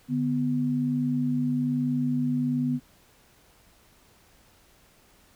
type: tone pair together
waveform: sine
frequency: 146.8 / 248 Hz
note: D3 / B3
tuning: 0 / +7 cents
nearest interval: major sixth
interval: 907 cents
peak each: -29 / -24 dBFS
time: 0.08-2.8 s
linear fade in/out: 50 ms
effects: pink hiss -59 dBFS RMS until 5.35 s

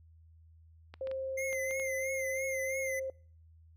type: clicks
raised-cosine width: 0.3 ms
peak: -31 dBFS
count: 6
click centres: 0.94 / 1.072 / 1.114 / 1.529 / 1.71 / 1.798 s
type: tone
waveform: sine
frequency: 530 Hz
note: C5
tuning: 22 cents sharp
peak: -34 dBFS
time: 1.01-3.1 s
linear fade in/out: 2 ms
type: tone with vibrato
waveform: square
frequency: 2093 Hz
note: C7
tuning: in tune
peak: -36 dBFS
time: 1.37-3 s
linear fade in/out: 10 ms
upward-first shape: triangle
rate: 3 Hz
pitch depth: 79 cents each way
effects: noise-tail reverb RT60 0.5 s tail -26 dB re dry + added 81 Hz sine -56 dBFS peak until 3.76 s

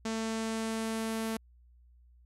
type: tone with low-pass filter sweep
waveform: sawtooth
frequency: 223.2 Hz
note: A3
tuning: 25 cents sharp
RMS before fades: -34 dBFS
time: 0.05-1.37 s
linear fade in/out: 5 ms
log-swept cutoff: 7200 to 12000 Hz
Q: 1.7
effects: added 60 Hz sine -57 dBFS peak until 2.25 s

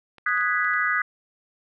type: clicks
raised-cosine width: 0.3 ms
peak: -31 dBFS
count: 6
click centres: 0.183 / 0.286 / 0.375 / 0.41 / 0.646 / 0.737 s
type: chord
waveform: sine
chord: G# minor seventh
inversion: second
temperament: equal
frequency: 1244.5 / 1480 / 1661.2 / 1975.5 Hz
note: D#6 / F#6 / G#6 / B6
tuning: 0 / 0 / 0 / 0 cents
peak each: -26 dBFS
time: 0.26-1.02 s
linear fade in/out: 5 ms
effects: none

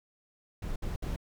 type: noise bursts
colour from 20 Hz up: brown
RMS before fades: -34 dBFS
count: 3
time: 0.62-1.162 s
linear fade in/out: 5 ms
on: 140 ms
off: 61 ms
effects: none

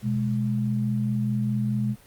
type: tone pair together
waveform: sine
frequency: 124.47 / 209.2 Hz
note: B2 / G#3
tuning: +14 / +13 cents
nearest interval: major sixth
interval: 899 cents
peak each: -25 dBFS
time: 0.02-1.96 s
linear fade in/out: 50 ms
effects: pink hiss -53 dBFS RMS until 2.06 s + Opus 48 kbps

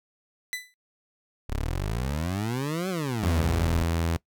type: tone with exponential decay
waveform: sawtooth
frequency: 1996 Hz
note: B6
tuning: 18 cents sharp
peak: -23 dBFS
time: 0.53-0.74 s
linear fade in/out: 0 ms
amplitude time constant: 44 ms
type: exponential two-way sweep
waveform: 20% pulse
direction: up then down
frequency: 31.85 to 193.9 to 31.85 Hz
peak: -22 dBFS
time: 1.49-3.84 s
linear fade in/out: 10 ms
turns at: 2.89 s
type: tone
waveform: sawtooth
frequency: 83.3 Hz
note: E2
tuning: 19 cents sharp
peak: -20 dBFS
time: 3.23-4.17 s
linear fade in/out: 5 ms
effects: noise-tail reverb RT60 0.1 s tail -21 dB re dry

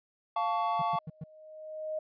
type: chord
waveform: triangle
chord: F augmented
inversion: none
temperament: equal with one note detuned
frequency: 698.5 / 880 / 1125.5 Hz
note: F5 / A5 / C#6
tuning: 0 / 0 / +26 cents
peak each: -30 dBFS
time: 0.36-0.99 s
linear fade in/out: 5 ms
type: tone with exponential growth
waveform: sine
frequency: 622.3 Hz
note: D#5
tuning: in tune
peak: -30 dBFS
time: 0.79-1.99 s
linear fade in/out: 5 ms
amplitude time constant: 260 ms
type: tone bursts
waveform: triangle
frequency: 158.1 Hz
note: D#3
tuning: 28 cents sharp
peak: -34 dBFS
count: 4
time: 0.79-1.24 s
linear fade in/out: 5 ms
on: 30 ms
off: 110 ms
effects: resampled to 11025 Hz

